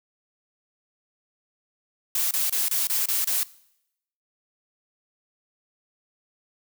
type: noise bursts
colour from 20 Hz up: blue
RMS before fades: -24 dBFS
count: 7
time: 2.15-3.432 s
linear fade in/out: 2 ms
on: 160 ms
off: 27 ms
effects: noise-tail reverb RT60 0.8 s tail -21 dB re dry